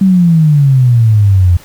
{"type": "exponential sweep", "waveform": "sine", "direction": "down", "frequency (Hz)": [196, 85.7], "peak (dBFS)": -4, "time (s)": [0.01, 1.57], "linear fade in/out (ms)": 5, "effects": ["pink hiss -38 dBFS RMS until 1.64 s"]}